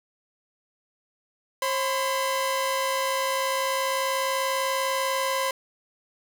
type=tone pair together; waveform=sawtooth; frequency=537.1 / 1014 Hz; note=C5 / B5; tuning=+45 / +45 cents; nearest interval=major seventh; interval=1100 cents; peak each=-23 dBFS; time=1.62-5.51 s; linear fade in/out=2 ms; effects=none